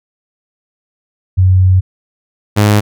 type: tone pair in turn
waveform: sine / sawtooth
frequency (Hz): 93 / 104.39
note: F#2 / G#2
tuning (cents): +9 / +9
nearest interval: major second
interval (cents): 200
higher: second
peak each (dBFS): -5 / -3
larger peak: second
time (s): 1.37-1.81 / 2.56-2.81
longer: first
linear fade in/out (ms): 20
effects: none